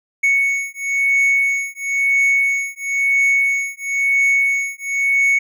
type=beating tone pair; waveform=triangle; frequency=2217 / 2217.99 Hz; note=C#7 / C#7; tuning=0 / 0 cents; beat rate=0.99 Hz; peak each=-16 dBFS; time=0.23-5.39 s; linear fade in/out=10 ms; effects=none